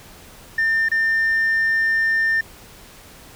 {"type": "tone with dropouts", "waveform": "sine", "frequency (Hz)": 1800, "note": "A6", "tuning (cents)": 39, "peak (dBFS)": -14, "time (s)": [0.58, 2.41], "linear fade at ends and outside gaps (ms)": 5, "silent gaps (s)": [0.887, 0.915], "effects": ["tanh soft clip ceiling -14 dBFS", "pink hiss -44 dBFS RMS until 3.35 s"]}